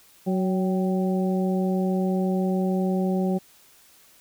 harmonic tone with a mistuned harmonic, 186.3 Hz, F#3, 12 cents sharp, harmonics 1 / 2 / 3 / 4, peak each -22 / -28 / -32 / -34 dBFS, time 0.26-3.39 s, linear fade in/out 20 ms, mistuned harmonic 4, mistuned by +60 cents, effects white hiss -55 dBFS RMS until 4.2 s

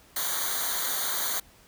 white noise with comb filter, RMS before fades -29 dBFS, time 0.16-1.4 s, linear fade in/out 5 ms, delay 0.38 ms, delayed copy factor -1, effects pink hiss -56 dBFS RMS until 1.67 s

